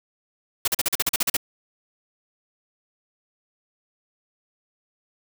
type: noise bursts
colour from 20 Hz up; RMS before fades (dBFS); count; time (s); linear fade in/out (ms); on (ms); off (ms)
white; -21; 11; 0.65-1.368; 5; 28; 41
effects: none